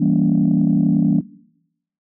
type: chord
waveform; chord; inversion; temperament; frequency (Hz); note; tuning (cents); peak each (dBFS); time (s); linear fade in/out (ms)
sine; E diminished seventh; none; equal with one note detuned; 164.81 / 196 / 233.1 / 283.7; E3 / G3 / Bb3 / Db4; 0 / 0 / 0 / +40; -18; 0-1.21; 10
effects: noise-tail reverb RT60 0.8 s tail -20 dB re dry + tanh soft clip ceiling -6 dBFS